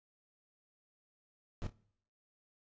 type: noise with echo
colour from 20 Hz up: brown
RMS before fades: -38 dBFS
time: 1.62-1.67 s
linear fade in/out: 0 ms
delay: 28 ms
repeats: 2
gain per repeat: -13 dB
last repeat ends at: 1.726 s
effects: noise-tail reverb RT60 0.7 s tail -23 dB re dry + resampled to 16000 Hz